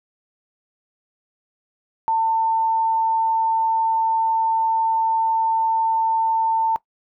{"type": "tone", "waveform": "sine", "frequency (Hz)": 897, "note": "A5", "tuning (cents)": 33, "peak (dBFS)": -16, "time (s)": [2.08, 6.76], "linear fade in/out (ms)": 0, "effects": ["noise-tail reverb RT60 0.1 s tail -19 dB re dry"]}